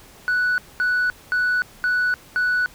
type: tone bursts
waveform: sine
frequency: 1480 Hz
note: F#6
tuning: in tune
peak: -15 dBFS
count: 5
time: 0.28-2.66 s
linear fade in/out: 0 ms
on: 300 ms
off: 220 ms
effects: tanh soft clip ceiling -16 dBFS + pink hiss -47 dBFS RMS until 2.74 s